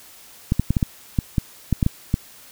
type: clicks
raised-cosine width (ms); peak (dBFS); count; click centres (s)
5; -5; 11; 0.521 / 0.596 / 0.706 / 0.768 / 0.828 / 1.188 / 1.382 / 1.727 / 1.828 / 1.864 / 2.141
effects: white hiss -46 dBFS RMS until 2.51 s